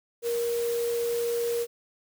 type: tone in noise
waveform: sine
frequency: 470.8 Hz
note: A#4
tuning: 17 cents sharp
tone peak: -25 dBFS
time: 0.22-1.67 s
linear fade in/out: 50 ms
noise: white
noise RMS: -39 dBFS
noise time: 0.22-1.67 s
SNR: +11 dB
effects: none